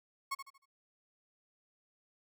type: tone with echo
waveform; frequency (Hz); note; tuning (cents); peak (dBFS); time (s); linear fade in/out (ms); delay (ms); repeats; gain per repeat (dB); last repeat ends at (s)
35% pulse; 1096; C#6; -20; -32; 0.31-0.35; 10; 77; 4; -9; 0.658
effects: none